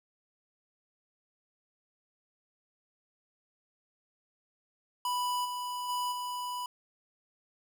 square tone with level steps, 987.8 Hz, B5, in tune, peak -30 / -35 / -31 / -35 dBFS, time 5.05-6.66 s, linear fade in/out 2 ms, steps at 5.44 / 5.88 / 6.11 s, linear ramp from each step 20 ms, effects none

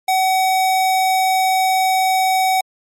square tone, 754 Hz, F#5, 32 cents sharp, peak -14 dBFS, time 0.08-2.61 s, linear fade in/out 5 ms, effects MP3 64 kbps

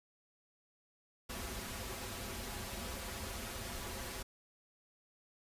pink noise with comb filter, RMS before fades -43 dBFS, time 1.29-4.23 s, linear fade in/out 10 ms, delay 6.6 ms, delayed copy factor -0.8, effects resampled to 32000 Hz

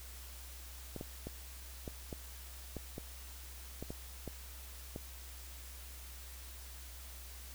clicks, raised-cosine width 2 ms, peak -28 dBFS, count 11, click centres 0.963 / 1.011 / 1.27 / 1.878 / 2.128 / 2.767 / 2.981 / 3.826 / 3.905 / 4.277 / 4.961 s, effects added 63 Hz sine -49 dBFS peak until 7.54 s + white hiss -53 dBFS RMS until 7.54 s

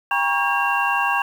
sine tone cluster, 799 / 950 / 1109 / 1612 / 2752 Hz, G5 / A#5 / C#6 / G6 / F7, +33 / +33 / 0 / +48 / -26 cents, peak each -24 dBFS, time 0.11-1.22 s, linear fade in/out 2 ms, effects 7-bit

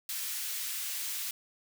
white high-pass noise, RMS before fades -36 dBFS, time 0.09-1.31 s, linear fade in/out 2 ms, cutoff 1900 Hz, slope 12 dB/octave, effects none

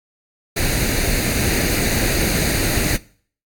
pink noise with comb filter, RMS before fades -19 dBFS, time 0.56-2.97 s, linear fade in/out 10 ms, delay 0.46 ms, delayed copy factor +0.65, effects noise-tail reverb RT60 0.5 s tail -21 dB re dry + AAC 64 kbps

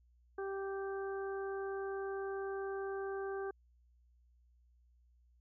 harmonic tone, 390.8 Hz, G4, 5 cents flat, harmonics 1 / 2 / 3 / 4, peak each -38 / -47 / -50 / -49 dBFS, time 0.38-3.51 s, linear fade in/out 5 ms, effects added 60 Hz sine -65 dBFS peak until 5.4 s

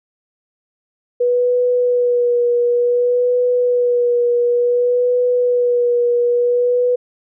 sine tone with vibrato, 487.2 Hz, B4, 24 cents flat, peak -12 dBFS, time 1.2-6.96 s, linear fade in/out 10 ms, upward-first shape sine, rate 0.56 Hz, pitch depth 23 cents each way, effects none

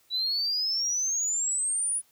sine exponential sweep, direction up, 3907 to 9956 Hz, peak -24 dBFS, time 0.1-2.02 s, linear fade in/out 50 ms, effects tanh soft clip ceiling -21 dBFS + white hiss -64 dBFS RMS until 2.11 s

